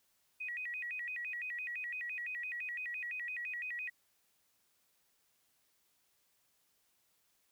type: tone with vibrato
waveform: sine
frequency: 2192 Hz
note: C#7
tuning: 20 cents flat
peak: -38 dBFS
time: 0.4-3.9 s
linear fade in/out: 10 ms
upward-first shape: square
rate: 5.9 Hz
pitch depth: 230 cents each way
effects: white hiss -75 dBFS RMS until 7.51 s